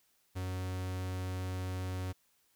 45% pulse tone, 92.5 Hz, F#2, in tune, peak -35 dBFS, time 0.35-2.13 s, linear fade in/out 20 ms, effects white hiss -72 dBFS RMS until 2.55 s

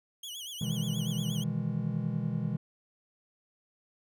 sawtooth tone with vibrato, 3136 Hz, G7, in tune, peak -36 dBFS, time 0.23-1.44 s, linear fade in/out 5 ms, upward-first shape sine, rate 8.4 Hz, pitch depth 140 cents each way
triangle chord, E major seventh, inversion second, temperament just, 123.61 / 154.51 / 164.81 / 206 Hz, B2 / D#3 / E3 / G#3, +2 / -12 / 0 / -14 cents, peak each -33 dBFS, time 0.61-2.57 s, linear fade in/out 5 ms
effects none

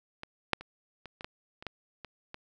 clicks, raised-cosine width 0.3 ms, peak -24 / -8 / -28 / -28 / -26 / -21 / -29 / -20 / -26 / -25 dBFS, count 10, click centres 0.234 / 0.533 / 0.61 / 1.057 / 1.209 / 1.245 / 1.625 / 1.667 / 2.047 / 2.344 s, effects none

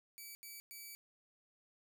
5% pulse tone bursts at uneven times, 2300 Hz, D7, 37 cents flat, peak -39 dBFS, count 3, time 0.18-0.35 / 0.43-0.6 / 0.71-0.95 s, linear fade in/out 0 ms, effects none

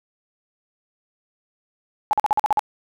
sine tone bursts, 847 Hz, G#5, 34 cents sharp, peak -14 dBFS, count 8, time 2.11-2.593 s, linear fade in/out 0 ms, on 21 ms, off 45 ms, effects none

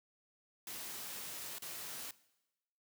white noise with dropouts, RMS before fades -45 dBFS, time 0.67-2.11 s, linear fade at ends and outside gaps 2 ms, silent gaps 1.585-1.621 s, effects noise-tail reverb RT60 1.0 s tail -20 dB re dry + high-pass 100 Hz 12 dB/octave

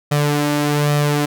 sawtooth tone with flanger, 146.83 Hz, D3, in tune, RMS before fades -17 dBFS, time 0.11-1.26 s, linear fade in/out 10 ms, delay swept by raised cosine 1.6 to 3.3 ms, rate 1.2 Hz, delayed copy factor +0.55, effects none

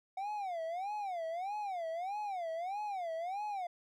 triangle tone with vibrato, 740 Hz, F#5, in tune, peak -34 dBFS, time 0.17-3.67 s, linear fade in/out 5 ms, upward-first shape sine, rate 1.6 Hz, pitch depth 230 cents each way, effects none

